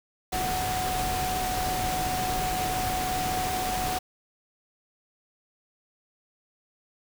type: tone in noise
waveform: sine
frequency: 740 Hz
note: F#5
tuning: in tune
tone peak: -28 dBFS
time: 0.32-3.99 s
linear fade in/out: 10 ms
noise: pink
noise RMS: -31 dBFS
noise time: 0.32-3.99 s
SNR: 0 dB
effects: none